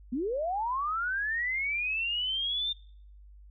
sine linear sweep, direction up, 225.1 to 3632 Hz, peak -28 dBFS, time 0.12-2.73 s, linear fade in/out 10 ms, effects noise-tail reverb RT60 0.6 s tail -24 dB re dry + added 50 Hz sine -49 dBFS peak until 3.5 s

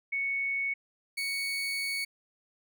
sine / 30% pulse tone pair in turn, 2217 / 2227 Hz, C#7 / C#7, 0 / +7 cents, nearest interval unison, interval 7 cents, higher second, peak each -28 dBFS, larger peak neither, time 0.12-0.74 / 1.17-2.05 s, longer second, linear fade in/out 10 ms, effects none

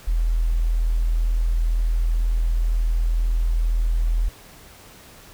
sine tone, 41.02 Hz, E1, 8 cents flat, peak -17 dBFS, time 0.07-4.29 s, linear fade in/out 10 ms, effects pink hiss -46 dBFS RMS until 5.33 s

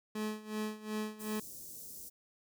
30% pulse tone with tremolo, 214.4 Hz, A3, 45 cents flat, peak -31 dBFS, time 0.15-1.4 s, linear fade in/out 5 ms, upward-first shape sine, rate 2.7 Hz, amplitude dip 85%
white band-stop noise, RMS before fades -48 dBFS, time 1.19-2.1 s, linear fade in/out 20 ms, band 480 to 5800 Hz, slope 24 dB/octave
effects none

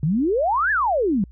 sine exponential two-way sweep, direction up then down, 138.59 to 1783 to 179 Hz, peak -17 dBFS, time 0.03-1.24 s, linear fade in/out 2 ms, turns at 0.71 s, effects added 60 Hz sine -41 dBFS peak until 1.31 s

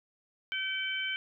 harmonic tone, 768 Hz, G5, 36 cents flat, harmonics 2 / 3 / 4, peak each -36 / -35 / -35 dBFS, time 0.52-1.16 s, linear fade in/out 0 ms, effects none

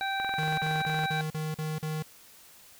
harmonic tone, 780 Hz, G5, 9 cents flat, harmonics 1 / 2 / 3 / 5, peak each -31 / -33 / -39 / -37 dBFS, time 0.01-1.21 s, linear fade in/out 0 ms
click train, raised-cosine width 0.5 ms, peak -23 dBFS, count 19, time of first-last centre 0.2-1.037 s, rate 21.5 Hz
square tone bursts, 155.56 Hz, D#3, in tune, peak -31 dBFS, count 7, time 0.38-2.026 s, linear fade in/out 5 ms, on 200 ms, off 41 ms
effects white hiss -54 dBFS RMS until 2.79 s

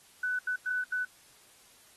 sine tone bursts at uneven times, 1495 Hz, F#6, 17 cents sharp, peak -28 dBFS, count 4, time 0.23-0.39 / 0.47-0.56 / 0.66-0.84 / 0.92-1.05 s, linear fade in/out 5 ms, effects white hiss -59 dBFS RMS until 1.96 s + AAC 32 kbps

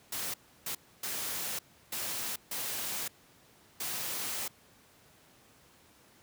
white noise bursts at uneven times, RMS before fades -36 dBFS, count 6, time 0.12-0.34 / 0.66-0.75 / 1.03-1.59 / 1.92-2.36 / 2.51-3.08 / 3.8-4.48 s, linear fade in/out 5 ms, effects pink hiss -61 dBFS RMS until 6.22 s + high-pass 80 Hz 12 dB/octave

